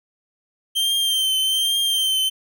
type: tone with vibrato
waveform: 45% pulse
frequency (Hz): 3136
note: G7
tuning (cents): 0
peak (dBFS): -18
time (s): 0.75-2.3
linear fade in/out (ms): 20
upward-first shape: triangle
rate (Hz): 1.2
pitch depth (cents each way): 41
effects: none